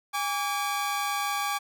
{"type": "tone pair together", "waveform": "sawtooth", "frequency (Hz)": [815, 1150.3], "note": ["G#5", "D6"], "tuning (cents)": [-33, -36], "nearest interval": "tritone", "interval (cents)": 597, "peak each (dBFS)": -26, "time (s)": [0.13, 1.59], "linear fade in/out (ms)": 20, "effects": []}